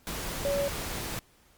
sine tone in noise, 564 Hz, C#5, 30 cents sharp, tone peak -26 dBFS, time 0.45-0.68 s, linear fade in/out 0 ms, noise pink, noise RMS -35 dBFS, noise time 0.07-1.19 s, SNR +6 dB, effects pink hiss -62 dBFS RMS until 1.57 s + Opus 48 kbps

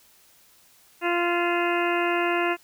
harmonic tone with a mistuned harmonic, 346.9 Hz, F4, 12 cents flat, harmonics 1 / 2 / 3 / 4 / 5 / 6 / 7 / 8, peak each -25 / -28 / -30 / -31 / -32 / -33 / -33 / -34 dBFS, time 1.01-2.57 s, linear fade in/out 50 ms, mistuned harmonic 7, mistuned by +63 cents, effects white hiss -57 dBFS RMS until 2.63 s

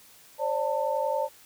sine tone cluster, 536 / 587 / 894 Hz, C5 / D5 / A5, +42 / -1 / +27 cents, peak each -29 dBFS, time 0.38-1.29 s, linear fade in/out 50 ms, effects white hiss -54 dBFS RMS until 1.45 s

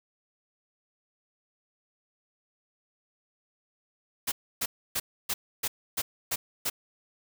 white noise bursts, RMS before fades -29 dBFS, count 8, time 4.27-6.7 s, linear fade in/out 10 ms, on 50 ms, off 290 ms, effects none

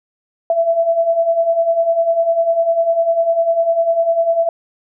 sine beating tone pair, 659.3 / 669.3 Hz, E5 / E5, 0 / +26 cents, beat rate 10 Hz, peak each -19 / -13 dBFS, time 0.5-4.49 s, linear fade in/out 2 ms, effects none

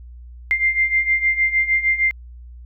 sine beating tone pair, 2093 / 2099.5 Hz, C7 / C7, 0 / +5 cents, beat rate 6.5 Hz, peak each -21 / -17 dBFS, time 0.51-2.11 s, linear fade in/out 0 ms, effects added 60 Hz sine -36 dBFS peak until 2.65 s

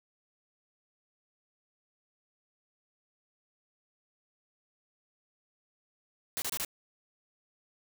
white noise bursts, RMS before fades -34 dBFS, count 4, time 6.37-6.648 s, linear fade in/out 0 ms, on 50 ms, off 26 ms, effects none

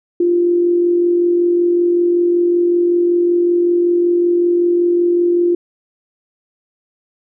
sine tone with amplitude modulation, 348.5 Hz, F4, 4 cents flat, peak -9 dBFS, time 0.2-5.55 s, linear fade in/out 5 ms, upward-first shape sine, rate 45.3 Hz, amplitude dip 35%, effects none

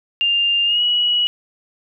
sine tone with pitch glide, 2800 to 2921 Hz, F7 to F#7, +4 to -23 cents, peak -14 dBFS, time 0.21-1.27 s, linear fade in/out 0 ms, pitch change +73 cents, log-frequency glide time 0.65-0.82 s, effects none

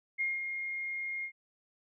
sine tone with ADSR envelope, 2134 Hz, C7, 34 cents sharp, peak -28 dBFS, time 0.18-1.32 s, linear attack 28 ms, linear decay 190 ms, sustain -6 dB, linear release 80 ms, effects none

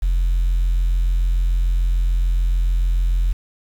sine tone, 43.42 Hz, F1, 9 cents flat, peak -13 dBFS, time 0.02-3.33 s, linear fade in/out 10 ms, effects tanh soft clip ceiling -12 dBFS + 7-bit

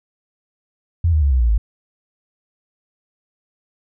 sine tone with pitch steps, 84.6 / 77.13 / 70.32 / 64.11 / 58.45 / 53.29 Hz, E2 / D#2 / C#2 / C2 / A#1 / G#1, +45 / -15 / +25 / -35 / +5 / +45 cents, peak -12 dBFS, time 1.04-1.58 s, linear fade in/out 5 ms, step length 90 ms, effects none

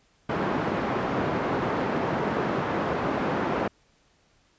pink band-pass noise, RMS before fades -27 dBFS, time 0.29-3.68 s, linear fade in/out 5 ms, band 180 to 1300 Hz, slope 12 dB/octave, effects pink hiss -64 dBFS RMS until 4.58 s + resampled to 16000 Hz

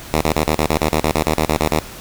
5% pulse tone bursts, 77.78 Hz, D#2, in tune, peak -3 dBFS, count 15, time 0.14-1.794 s, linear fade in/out 0 ms, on 72 ms, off 41 ms, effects pink hiss -35 dBFS RMS until 2 s

